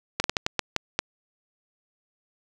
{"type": "slowing click train", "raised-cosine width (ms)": 0.2, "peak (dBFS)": -5, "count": 8, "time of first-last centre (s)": [0.2, 0.99], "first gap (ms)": 41, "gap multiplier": 1.33, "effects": []}